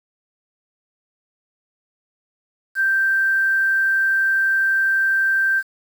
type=tone with quantisation; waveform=sine; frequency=1568 Hz; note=G6; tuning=in tune; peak=-15 dBFS; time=2.75-5.63 s; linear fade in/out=50 ms; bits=7; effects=none